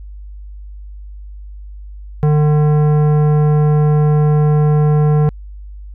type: tone with tanh clipping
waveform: sine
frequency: 150 Hz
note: D3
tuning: 37 cents sharp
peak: -11 dBFS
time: 2.23-5.29 s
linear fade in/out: 0 ms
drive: 14 dB
effects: added 50 Hz sine -29 dBFS peak until 5.94 s